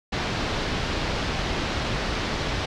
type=low-pass noise; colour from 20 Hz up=pink; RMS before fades=-27 dBFS; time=0.12-2.66 s; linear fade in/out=10 ms; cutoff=5000 Hz; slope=24 dB/octave; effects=none